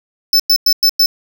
square tone bursts, 5274 Hz, E8, in tune, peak -8 dBFS, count 5, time 0.33-1.06 s, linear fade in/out 2 ms, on 66 ms, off 100 ms, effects none

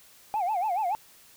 sine tone with vibrato, 784 Hz, G5, in tune, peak -23 dBFS, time 0.34-0.95 s, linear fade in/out 0 ms, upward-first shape sine, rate 7 Hz, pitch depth 210 cents each way, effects tanh soft clip ceiling -22 dBFS + white hiss -55 dBFS RMS until 1.36 s

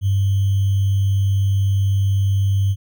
sine tone with sample-and-hold, 98 Hz, G2, in tune, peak -14 dBFS, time 0.01-2.76 s, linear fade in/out 50 ms, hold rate 3150 Hz, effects none

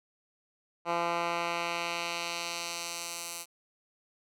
10% pulse tone with band-pass filter sweep, 170.8 Hz, F3, 38 cents flat, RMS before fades -34 dBFS, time 0.85-3.46 s, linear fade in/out 50 ms, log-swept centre 1100 to 10000 Hz, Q 0.86, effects none

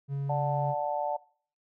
triangle tone, 139.4 Hz, C#3, 10 cents sharp, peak -27 dBFS, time 0.08-0.75 s, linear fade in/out 50 ms
sine chord, D major, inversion none, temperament just, 587.3 / 734.2 / 881 Hz, D5 / F#5 / A5, 0 / -14 / +2 cents, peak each -32 dBFS, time 0.29-1.17 s, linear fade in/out 10 ms
effects noise-tail reverb RT60 0.5 s tail -23 dB re dry

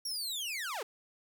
sawtooth linear sweep, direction down, 5650 to 372.9 Hz, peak -32 dBFS, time 0.05-0.83 s, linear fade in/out 5 ms, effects none

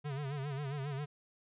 square tone with vibrato, 140.9 Hz, C#3, 29 cents sharp, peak -37 dBFS, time 0.04-1.06 s, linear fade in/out 20 ms, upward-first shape sine, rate 7.4 Hz, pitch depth 100 cents each way, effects resampled to 8000 Hz

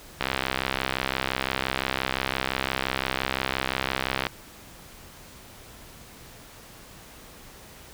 click train, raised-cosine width 0.3 ms, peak -8 dBFS, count 268, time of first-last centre 0.21-4.268 s, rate 65.8 Hz, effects pink hiss -47 dBFS RMS until 7.93 s

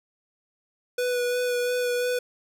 square tone with vibrato, 492 Hz, B4, 7 cents flat, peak -24 dBFS, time 0.98-2.19 s, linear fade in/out 5 ms, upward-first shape sine, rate 2.9 Hz, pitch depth 15 cents each way, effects none

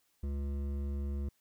triangle tone with hard clipping, 70.2 Hz, C#2, 22 cents sharp, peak -35 dBFS, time 0.23-1.29 s, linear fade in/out 5 ms, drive 15 dB, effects white hiss -74 dBFS RMS until 1.4 s

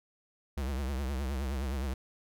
square tone with vibrato, 67.5 Hz, C#2, 45 cents flat, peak -32 dBFS, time 0.57-1.94 s, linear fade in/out 5 ms, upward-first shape triangle, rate 9.6 Hz, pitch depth 150 cents each way, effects none

